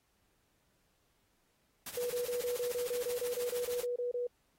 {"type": "noise with tremolo", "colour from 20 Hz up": "white", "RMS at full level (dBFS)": -42, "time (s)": [1.86, 3.85], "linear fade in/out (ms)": 5, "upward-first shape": "sine", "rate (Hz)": 13, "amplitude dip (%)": 70}
{"type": "tone bursts", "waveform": "sine", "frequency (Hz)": 487.7, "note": "B4", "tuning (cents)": -22, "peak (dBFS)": -32, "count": 15, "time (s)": [1.97, 4.27], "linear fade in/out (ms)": 5, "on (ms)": 130, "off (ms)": 25}
{"effects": ["pink hiss -75 dBFS RMS until 4.58 s", "AAC 48 kbps"]}